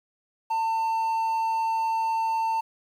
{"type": "tone", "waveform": "triangle", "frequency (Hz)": 898, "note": "A5", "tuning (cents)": 35, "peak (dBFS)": -21, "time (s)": [0.5, 2.61], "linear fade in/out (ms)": 10, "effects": ["9-bit"]}